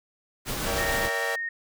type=noise with tremolo; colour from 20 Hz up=pink; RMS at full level=-29 dBFS; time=0.45-1.1 s; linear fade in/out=50 ms; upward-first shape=sine; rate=6.7 Hz; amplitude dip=25%
type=chord; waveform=sawtooth; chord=A# diminished seventh; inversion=none; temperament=equal with one note detuned; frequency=466.2 / 566.7 / 659.3 / 784 Hz; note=A#4 / C#5 / E5 / G5; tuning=0 / +38 / 0 / 0 cents; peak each=-29 / -29 / -31 / -31 dBFS; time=0.66-1.36 s; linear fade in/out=10 ms
type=tone; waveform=sine; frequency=1850 Hz; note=A#6; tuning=14 cents flat; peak=-28 dBFS; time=0.78-1.49 s; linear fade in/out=5 ms
effects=none